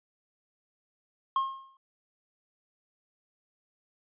triangle tone with exponential decay, 1073 Hz, C6, 43 cents sharp, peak -20 dBFS, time 1.36-1.77 s, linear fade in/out 2 ms, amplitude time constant 88 ms, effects resampled to 8000 Hz

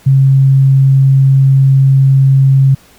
sine tone, 135.2 Hz, C#3, 43 cents flat, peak -4 dBFS, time 0.06-2.75 s, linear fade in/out 10 ms, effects pink hiss -44 dBFS RMS until 2.98 s

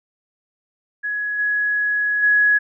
sine tone with level steps, 1678 Hz, G#6, 17 cents sharp, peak -21 / -17 / -12 dBFS, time 1.03-2.59 s, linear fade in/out 20 ms, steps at 1.38 / 2.22 s, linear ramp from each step 20 ms, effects none

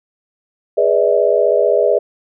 sine chord, E dominant seventh, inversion first, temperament equal with one note detuned, 415.3 / 493.9 / 587.3 / 643.1 Hz, G#4 / B4 / D5 / E5, 0 / 0 / 0 / -43 cents, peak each -16 dBFS, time 0.77-1.99 s, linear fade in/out 10 ms, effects none

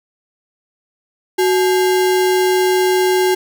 sine tone with sample-and-hold, 370 Hz, F#4, in tune, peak -11 dBFS, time 1.38-3.35 s, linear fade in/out 10 ms, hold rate 1225 Hz, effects none

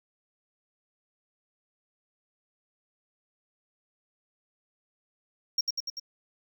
triangle tone with echo, 5570 Hz, F8, 5 cents flat, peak -21 dBFS, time 5.58-5.61 s, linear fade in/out 5 ms, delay 97 ms, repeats 4, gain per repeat -3 dB, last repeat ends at 5.998 s, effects none

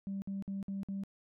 sine tone bursts, 196 Hz, G3, in tune, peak -34 dBFS, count 5, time 0.07-1.036 s, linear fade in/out 0 ms, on 150 ms, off 54 ms, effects tanh soft clip ceiling -32 dBFS

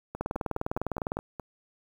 two click trains, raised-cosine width 1 ms, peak -15 / -22 dBFS, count 20 / 7, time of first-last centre 0.21-1.17 / 0.15-1.397 s, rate 19.8 / 4.81 Hz, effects 8-bit

